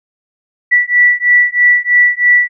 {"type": "beating tone pair", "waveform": "sine", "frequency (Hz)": [1956, 1959.1], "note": ["B6", "B6"], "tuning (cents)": [-17, -14], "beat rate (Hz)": 3.1, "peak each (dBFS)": -10, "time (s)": [0.71, 2.49], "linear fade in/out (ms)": 20, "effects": []}